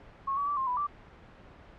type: tone with pitch steps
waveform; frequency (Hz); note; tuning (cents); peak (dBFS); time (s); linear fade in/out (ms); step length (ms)
sine; 1091 / 1138 / 1160 / 1061 / 991 / 1168; C#6 / C#6 / D6 / C6 / B5 / D6; -28 / +45 / -22 / +24 / +6 / -10; -27; 0.27-0.87; 10; 100
effects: pink hiss -52 dBFS RMS until 1.78 s + low-pass 2000 Hz 12 dB/octave